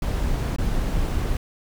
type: noise with dropouts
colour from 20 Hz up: brown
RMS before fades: -23 dBFS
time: 0.02-1.37 s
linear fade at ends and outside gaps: 2 ms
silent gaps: 0.562-0.584 s
effects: none